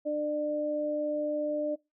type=tone pair together; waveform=sine; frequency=299 / 598 Hz; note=D4 / D5; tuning=+31 / +31 cents; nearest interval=octave; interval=1200 cents; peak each=-33 / -29 dBFS; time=0.05-1.76 s; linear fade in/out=20 ms; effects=noise-tail reverb RT60 0.2 s tail -20 dB re dry

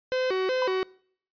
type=tone with vibrato; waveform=45% pulse; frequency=439 Hz; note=A4; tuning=4 cents flat; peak=-24 dBFS; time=0.12-0.83 s; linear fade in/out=0 ms; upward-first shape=square; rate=2.7 Hz; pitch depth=270 cents each way
type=tone with exponential decay; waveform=triangle; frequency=998 Hz; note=B5; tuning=18 cents sharp; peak=-23 dBFS; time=0.62-0.83 s; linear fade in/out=2 ms; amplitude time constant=45 ms
effects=noise-tail reverb RT60 0.6 s tail -24 dB re dry + resampled to 11025 Hz

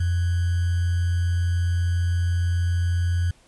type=tone with sample-and-hold; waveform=sine; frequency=87.31 Hz; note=F2; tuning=in tune; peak=-19 dBFS; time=0-3.31 s; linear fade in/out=5 ms; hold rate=1575 Hz; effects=pink hiss -57 dBFS RMS until 3.47 s + resampled to 24000 Hz

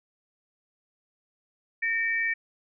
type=tone pair together; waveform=sine; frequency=1826.8 / 2303 Hz; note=A#6 / D7; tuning=-36 / -34 cents; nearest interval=major third; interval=402 cents; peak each=-26 / -28 dBFS; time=1.82-2.34 s; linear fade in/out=10 ms; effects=none

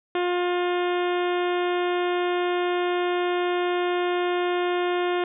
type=harmonic tone; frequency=355.2 Hz; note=F4; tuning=29 cents sharp; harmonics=1 / 2 / 3 / 4 / 5 / 6 / 7 / 8 / 9 / 10; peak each=-23 / -29 / -33 / -35 / -37 / -39 / -40 / -41 / -42 / -43 dBFS; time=0.15-5.24 s; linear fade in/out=2 ms; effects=none

